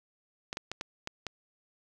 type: clicks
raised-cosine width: 0.2 ms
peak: -18 dBFS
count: 6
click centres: 0.529 / 0.571 / 0.716 / 0.811 / 1.074 / 1.267 s
effects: none